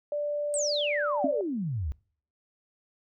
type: tone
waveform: sine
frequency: 587.3 Hz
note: D5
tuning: in tune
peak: -27 dBFS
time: 0.12-1.41 s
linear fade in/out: 2 ms
type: exponential sweep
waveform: sine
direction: down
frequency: 8650 to 64.9 Hz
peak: -28 dBFS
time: 0.54-1.92 s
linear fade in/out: 0 ms
type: tone with exponential decay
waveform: sine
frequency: 272.4 Hz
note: C#4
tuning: 30 cents flat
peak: -21 dBFS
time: 1.24-1.36 s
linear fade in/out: 5 ms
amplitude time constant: 24 ms
effects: noise-tail reverb RT60 0.5 s tail -24 dB re dry